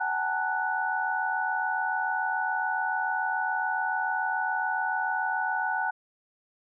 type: tone cluster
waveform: sine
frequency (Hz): 755 / 842 / 902 / 1480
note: F#5 / G#5 / A5 / F#6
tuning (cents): +35 / +24 / +43 / 0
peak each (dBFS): -32 / -32 / -33 / -29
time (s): 0-5.91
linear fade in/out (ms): 10
effects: none